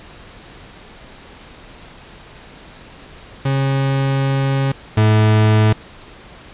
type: tone pair in turn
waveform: 40% pulse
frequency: 136.1 / 108.02 Hz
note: C#3 / A2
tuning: -31 / -31 cents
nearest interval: major third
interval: 400 cents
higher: first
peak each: -14 / -9 dBFS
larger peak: second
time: 3.45-4.72 / 4.97-5.73 s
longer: first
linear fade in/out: 5 ms
effects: pink hiss -40 dBFS RMS until 6.53 s + resampled to 8000 Hz